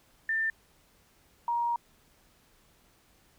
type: tone pair in turn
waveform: sine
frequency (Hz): 1790 / 944.4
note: A6 / A#5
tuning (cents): +29 / +22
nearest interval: major seventh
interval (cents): 1107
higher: first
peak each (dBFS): -26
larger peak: neither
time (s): 0.29-0.5 / 1.48-1.76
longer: second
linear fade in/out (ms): 2
effects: pink hiss -64 dBFS RMS until 3.38 s